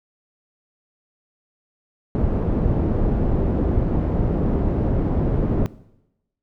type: low-pass noise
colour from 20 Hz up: pink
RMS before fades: -20 dBFS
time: 2.15-5.66 s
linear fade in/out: 0 ms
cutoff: 430 Hz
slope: 12 dB/octave
effects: noise-tail reverb RT60 0.9 s tail -19 dB re dry